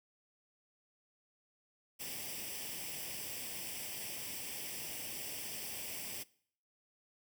white noise with comb filter, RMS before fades -43 dBFS, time 1.99-6.24 s, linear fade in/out 20 ms, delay 0.37 ms, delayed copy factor +0.7, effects noise-tail reverb RT60 0.6 s tail -22 dB re dry + high-pass 80 Hz 12 dB/octave

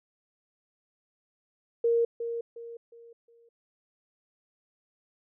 sine tone with echo, 466.2 Hz, A#4, in tune, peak -21 dBFS, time 1.84-2.05 s, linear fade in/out 5 ms, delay 360 ms, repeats 4, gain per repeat -9 dB, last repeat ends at 3.49 s, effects none

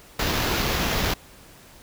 pink noise with sample-and-hold, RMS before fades -24 dBFS, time 0.19-1.14 s, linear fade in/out 5 ms, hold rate 8820 Hz, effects pink hiss -49 dBFS RMS until 1.82 s

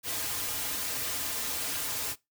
white noise with comb filter, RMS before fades -33 dBFS, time 0.03-2.16 s, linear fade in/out 50 ms, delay 5.3 ms, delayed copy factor -0.8, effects noise-tail reverb RT60 0.2 s tail -21 dB re dry

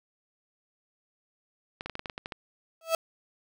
clicks, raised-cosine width 0.3 ms, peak -20 dBFS, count 10, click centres 1.809 / 1.86 / 1.897 / 1.954 / 1.994 / 2.058 / 2.098 / 2.179 / 2.259 / 2.322 s
35% pulse tone with exponential growth, 654 Hz, E5, 14 cents flat, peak -18 dBFS, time 2.81-2.95 s, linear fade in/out 2 ms, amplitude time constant 29 ms
effects none

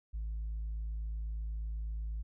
sine tone, 54.1 Hz, A1, 29 cents flat, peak -33 dBFS, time 0.13-2.23 s, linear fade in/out 20 ms, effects tanh soft clip ceiling -33 dBFS

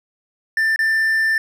triangle tone with dropouts, 1781 Hz, A6, 21 cents sharp, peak -13 dBFS, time 0.57-1.38 s, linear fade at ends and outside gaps 2 ms, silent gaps 0.761-0.79 s, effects none

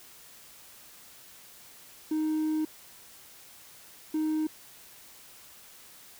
triangle tone bursts at uneven times, 311.1 Hz, D#4, in tune, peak -23 dBFS, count 2, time 2.11-2.65 / 4.14-4.47 s, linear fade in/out 5 ms, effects tanh soft clip ceiling -20 dBFS + white hiss -52 dBFS RMS until 6.19 s

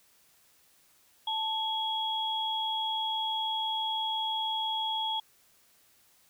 sine tone pair together, 880 / 3322 Hz, A5 / G#7, 0 / 0 cents, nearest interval octave + major seventh, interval 2300 cents, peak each -32 / -31 dBFS, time 1.27-5.2 s, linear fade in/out 5 ms, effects white hiss -64 dBFS RMS until 6.29 s

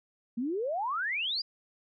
sine exponential sweep, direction up, 222.8 to 4987 Hz, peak -29 dBFS, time 0.37-1.42 s, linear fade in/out 10 ms, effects none

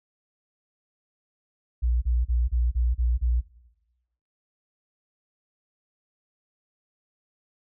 sine tone bursts, 60 Hz, B1, 49 cents flat, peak -19 dBFS, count 7, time 1.82-3.412 s, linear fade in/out 20 ms, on 200 ms, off 32 ms, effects noise-tail reverb RT60 1.0 s tail -19 dB re dry + tanh soft clip ceiling -15 dBFS

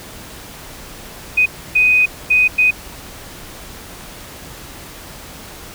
sine tone bursts at uneven times, 2498 Hz, D#7, 6 cents sharp, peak -9 dBFS, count 4, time 1.37-1.46 / 1.75-2.06 / 2.3-2.48 / 2.58-2.71 s, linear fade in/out 10 ms, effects pink hiss -35 dBFS RMS until 5.74 s

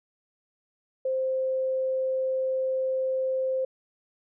sine tone, 523 Hz, C5, 1 cent flat, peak -24 dBFS, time 1.05-3.65 s, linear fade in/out 5 ms, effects none

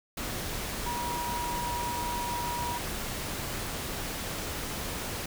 sine tone in noise, 961 Hz, B5, 48 cents flat, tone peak -32 dBFS, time 0.86-2.78 s, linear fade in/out 5 ms, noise pink, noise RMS -35 dBFS, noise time 0.17-5.26 s, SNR 0 dB, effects none

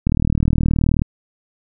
click train, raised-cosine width 5 ms, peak -4 dBFS, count 38, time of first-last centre 0.07-1.019 s, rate 39 Hz, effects none

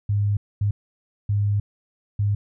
sine tone bursts at uneven times, 102.4 Hz, G#2, 24 cents flat, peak -18 dBFS, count 4, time 0.09-0.37 / 0.61-0.71 / 1.29-1.6 / 2.19-2.35 s, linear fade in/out 5 ms, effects none

